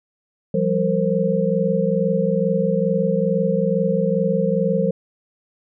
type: tone cluster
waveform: sine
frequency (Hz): 171.4 / 193.7 / 461.7 / 527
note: F3 / G3 / A#4 / C5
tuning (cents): -32 / -20 / -17 / +12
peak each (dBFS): -22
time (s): 0.54-4.91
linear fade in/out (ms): 5
effects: none